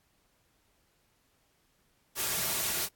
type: noise with comb filter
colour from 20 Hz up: white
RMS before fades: -31 dBFS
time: 2.15-2.89 s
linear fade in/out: 50 ms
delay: 3.9 ms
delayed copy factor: -0.5
effects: pink hiss -71 dBFS RMS until 2.95 s + AAC 64 kbps